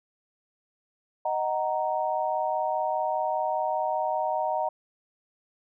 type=chord; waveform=sine; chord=D# minor; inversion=none; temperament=equal with one note detuned; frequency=622.3 / 747.3 / 932.3 Hz; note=D#5 / F#5 / A#5; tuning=0 / +17 / 0 cents; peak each=-29 dBFS; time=1.25-4.69 s; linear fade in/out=5 ms; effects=none